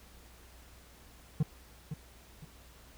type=tone with echo; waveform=triangle; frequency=152.4 Hz; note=D#3; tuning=36 cents flat; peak=-22 dBFS; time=1.4-1.43 s; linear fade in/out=5 ms; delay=510 ms; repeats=2; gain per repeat=-10 dB; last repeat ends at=2.45 s; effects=added 60 Hz sine -57 dBFS peak until 2.97 s + pink hiss -58 dBFS RMS until 2.97 s